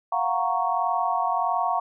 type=chord; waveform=sine; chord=Gb major seventh; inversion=third; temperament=equal; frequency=698.5 / 740 / 932.3 / 1108.7 Hz; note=F5 / Gb5 / Bb5 / Db6; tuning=0 / 0 / 0 / 0 cents; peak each=-27 dBFS; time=0.12-1.8 s; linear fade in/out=5 ms; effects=none